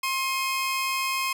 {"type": "tone pair together", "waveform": "sawtooth", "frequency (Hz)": [1064.6, 2532], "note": ["C6", "D#7"], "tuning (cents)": [30, 30], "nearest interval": "octave + minor third", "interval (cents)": 1500, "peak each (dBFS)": [-23, -26], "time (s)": [0.03, 1.33], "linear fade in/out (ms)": 5, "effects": []}